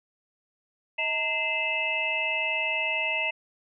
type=tone cluster; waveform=sine; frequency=635 / 910 / 2073 / 2629 / 2840 Hz; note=D#5 / A#5 / C7 / E7 / F7; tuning=+35 / -42 / -17 / -5 / +28 cents; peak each=-35 / -36 / -31 / -27 / -36 dBFS; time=0.98-3.31 s; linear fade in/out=10 ms; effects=none